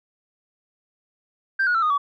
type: tone with pitch steps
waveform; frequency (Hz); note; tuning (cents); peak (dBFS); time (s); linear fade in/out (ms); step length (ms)
sine; 1573 / 1450.8 / 1338.1 / 1234.2 / 1138.3; G6 / F#6 / E6 / D#6 / C#6; +6 / -34 / +26 / -14 / +46; -16; 1.59-1.98; 10; 78
effects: tanh soft clip ceiling -15 dBFS